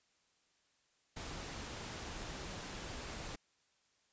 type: noise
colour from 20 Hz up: pink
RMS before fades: -45 dBFS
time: 1.16-3.36 s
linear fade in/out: 10 ms
effects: white hiss -75 dBFS RMS until 4.12 s + resampled to 16000 Hz